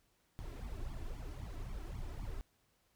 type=noise with flanger; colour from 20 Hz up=brown; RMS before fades=-43 dBFS; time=0.39-2.41 s; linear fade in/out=0 ms; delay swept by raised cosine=0.88 to 3.08 ms; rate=3.8 Hz; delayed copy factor=+0.95; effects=pink hiss -75 dBFS RMS until 2.95 s